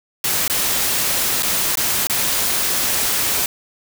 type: noise with dropouts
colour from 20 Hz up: white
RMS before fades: -19 dBFS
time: 0.24-3.46 s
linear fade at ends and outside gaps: 2 ms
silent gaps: 0.479-0.498 / 1.424-1.43 / 1.755-1.772 / 2.071-2.097 s
effects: none